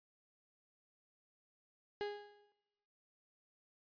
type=tone with exponential decay; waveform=35% pulse; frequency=412.1 Hz; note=G#4; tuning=13 cents flat; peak=-34 dBFS; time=2.01-2.52 s; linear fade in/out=0 ms; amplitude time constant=110 ms; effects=noise-tail reverb RT60 1.0 s tail -17 dB re dry + resampled to 11025 Hz